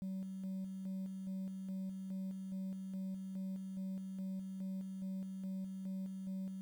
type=tone with tremolo; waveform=sine; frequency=190.4 Hz; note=F#3; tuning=50 cents sharp; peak=-36 dBFS; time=0.02-6.61 s; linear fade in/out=0 ms; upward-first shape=square; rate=2.4 Hz; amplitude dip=45%; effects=tanh soft clip ceiling -38 dBFS + 11-bit